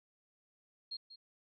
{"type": "tone with echo", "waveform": "sine", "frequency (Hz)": 4240, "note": "C8", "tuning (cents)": 22, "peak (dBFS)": -39, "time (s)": [0.91, 0.97], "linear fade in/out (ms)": 10, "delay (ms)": 190, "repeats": 1, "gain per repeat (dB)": -12, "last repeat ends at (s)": 1.16, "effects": []}